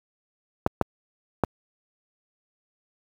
clicks, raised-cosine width 1 ms, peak -5 dBFS, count 3, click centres 0.664 / 0.813 / 1.437 s, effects high-pass 60 Hz 12 dB/octave + 7-bit

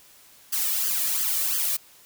blue noise with flanger, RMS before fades -25 dBFS, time 0.52-1.77 s, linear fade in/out 10 ms, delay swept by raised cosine 0.63 to 1.73 ms, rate 2.9 Hz, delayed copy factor +0.75, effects white hiss -53 dBFS RMS until 2.05 s

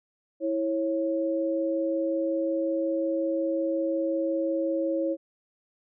sine tone pair together, 327.4 / 547.1 Hz, E4 / C#5, -12 / -23 cents, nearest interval major sixth, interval 889 cents, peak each -27 dBFS, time 0.4-5.17 s, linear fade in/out 50 ms, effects none

